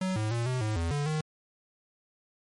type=tone with pitch steps; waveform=square; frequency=187.1 / 108.1 / 117.6 / 127.5 / 107.8 / 83.6 / 144.9 / 154.7 Hz; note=F#3 / A2 / A#2 / C3 / A2 / E2 / D3 / D#3; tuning=+20 / -30 / +16 / -44 / -35 / +25 / -23 / -10 cents; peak=-28 dBFS; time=0.01-1.21 s; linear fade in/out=5 ms; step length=150 ms; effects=MP3 48 kbps